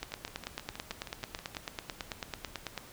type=two click trains; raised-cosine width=0.2 ms; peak=-18 / -24 dBFS; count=26 / 10; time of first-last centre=0.03-2.777 / 0.12-1.549 s; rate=9.1 / 6.3 Hz; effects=pink hiss -52 dBFS RMS until 2.92 s